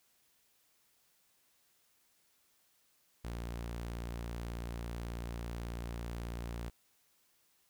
sawtooth tone, 58.27 Hz, A#1, in tune, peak -35 dBFS, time 3.24-6.7 s, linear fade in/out 10 ms, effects white hiss -72 dBFS RMS until 7.69 s

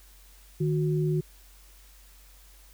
sine tone pair together, 153.8 / 365.8 Hz, D#3 / F#4, -20 / -20 cents, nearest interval octave + minor third, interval 1500 cents, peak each -24 / -29 dBFS, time 0.6-1.21 s, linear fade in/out 10 ms, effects added 47 Hz sine -52 dBFS peak until 2.73 s + white hiss -57 dBFS RMS until 2.73 s

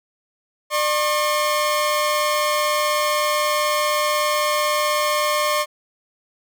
sawtooth tone pair together, 598.5 / 1081 Hz, D5 / C#6, +33 / -44 cents, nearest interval minor seventh, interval 1023 cents, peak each -17 dBFS, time 0.7-5.66 s, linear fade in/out 50 ms, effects none

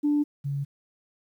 sine tone pair in turn, 293.7 / 140.66 Hz, D4 / C#3, 0 / +26 cents, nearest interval octave + minor second, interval 1274 cents, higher first, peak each -19 / -26 dBFS, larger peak first, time 0.03-0.24 / 0.44-0.65 s, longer neither, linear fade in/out 20 ms, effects tanh soft clip ceiling -16 dBFS + 10-bit

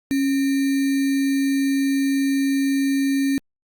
sine tone with sample-and-hold, 274.2 Hz, C#4, 19 cents flat, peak -17 dBFS, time 0.11-3.38 s, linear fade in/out 0 ms, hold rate 2100 Hz, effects Opus 48 kbps

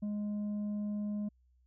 sine tone with tanh clipping, 207.7 Hz, G#3, in tune, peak -34 dBFS, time 0.02-1.29 s, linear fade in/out 10 ms, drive 4 dB, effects added 62 Hz sine -65 dBFS peak until 1.66 s

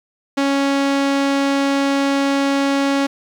sawtooth tone, 277.2 Hz, C#4, in tune, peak -11 dBFS, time 0.37-3.07 s, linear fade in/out 10 ms, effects low-pass 6000 Hz 12 dB/octave + 8-bit

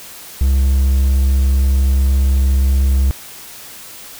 triangle tone, 66.9 Hz, C2, 39 cents sharp, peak -8 dBFS, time 0.41-3.11 s, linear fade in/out 0 ms, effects white hiss -35 dBFS RMS until 4.19 s

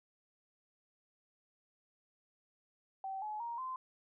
sine tone with pitch steps, 771 / 850.6 / 938.3 / 1035.1 Hz, G5 / G#5 / A#5 / C6, -29 / +41 / +11 / -19 cents, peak -38 dBFS, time 3.04-3.76 s, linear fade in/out 2 ms, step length 180 ms, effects none

